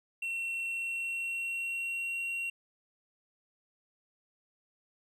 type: tone with pitch glide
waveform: triangle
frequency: 2717 to 2744 Hz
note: F7 to F7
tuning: -48 to -31 cents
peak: -31 dBFS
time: 0.22-2.5 s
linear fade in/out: 5 ms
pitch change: +17 cents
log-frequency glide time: 0.64-2.23 s
effects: none